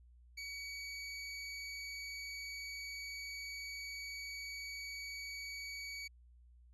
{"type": "tone", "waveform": "25% pulse", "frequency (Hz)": 2263, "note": "C#7", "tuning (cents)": 35, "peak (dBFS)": -39, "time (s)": [0.37, 6.08], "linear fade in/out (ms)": 10, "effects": ["added 60 Hz sine -59 dBFS peak until 6.73 s", "resampled to 24000 Hz"]}